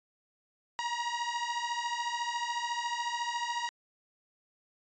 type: beating tone pair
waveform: sawtooth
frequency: 944 / 958 Hz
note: A#5 / A#5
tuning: +22 / +47 cents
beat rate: 14 Hz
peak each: -31 dBFS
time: 0.79-3.69 s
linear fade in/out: 0 ms
effects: resampled to 16000 Hz